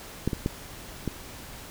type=clicks; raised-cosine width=3 ms; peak=-11 / -15 / -12 / -14 dBFS; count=4; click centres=0.276 / 0.332 / 0.461 / 1.077 s; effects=pink hiss -43 dBFS RMS until 1.7 s